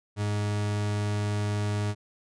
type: tone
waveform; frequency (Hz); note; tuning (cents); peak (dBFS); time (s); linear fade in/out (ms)
40% pulse; 103.83; G#2; 0; -25; 0.16-1.95; 50
effects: resampled to 22050 Hz